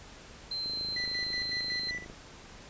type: tone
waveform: sine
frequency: 4117 Hz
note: C8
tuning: 29 cents flat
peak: -32 dBFS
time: 0.51-1.91 s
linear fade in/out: 5 ms
type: click train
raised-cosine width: 2 ms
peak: -33 dBFS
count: 39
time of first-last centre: 0.66-2.099 s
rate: 26.4 Hz
type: tone with tremolo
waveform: triangle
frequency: 1975.5 Hz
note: B6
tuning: in tune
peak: -32 dBFS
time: 0.96-2.05 s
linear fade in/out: 5 ms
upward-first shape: square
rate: 5.4 Hz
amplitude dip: 70%
effects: pink hiss -50 dBFS RMS until 2.69 s + resampled to 16000 Hz